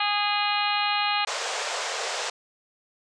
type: harmonic tone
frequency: 412 Hz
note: G#4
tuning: 14 cents flat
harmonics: 2 / 3 / 4 / 5 / 6 / 7 / 8 / 9 / 10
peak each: -27 / -29 / -34 / -34 / -30 / -31 / -36 / -37 / -32 dBFS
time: 0-1.25 s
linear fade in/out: 5 ms
type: band-pass noise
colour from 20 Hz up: pink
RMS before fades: -30 dBFS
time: 1.27-2.3 s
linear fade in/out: 5 ms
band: 460 to 7900 Hz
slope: 48 dB/octave
effects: none